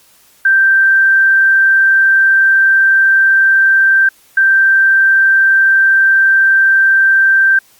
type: tone bursts at uneven times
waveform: sine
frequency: 1568 Hz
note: G6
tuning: in tune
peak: -6 dBFS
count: 2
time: 0.45-4.09 / 4.37-7.59 s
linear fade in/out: 5 ms
effects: white hiss -48 dBFS RMS until 7.79 s + Opus 48 kbps